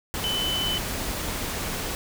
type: tone in noise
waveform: sine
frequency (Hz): 3023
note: F#7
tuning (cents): +36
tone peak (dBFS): -25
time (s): 0.24-0.78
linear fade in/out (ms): 0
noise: pink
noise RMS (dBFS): -30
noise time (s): 0.14-1.95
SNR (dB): +2
effects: none